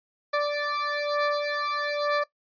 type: beating tone pair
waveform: 20% pulse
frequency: 585 / 586.1 Hz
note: D5 / D5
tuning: -7 / -4 cents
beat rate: 1.1 Hz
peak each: -23 dBFS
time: 0.33-2.24 s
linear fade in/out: 10 ms
effects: noise-tail reverb RT60 0.1 s tail -18 dB re dry + resampled to 11025 Hz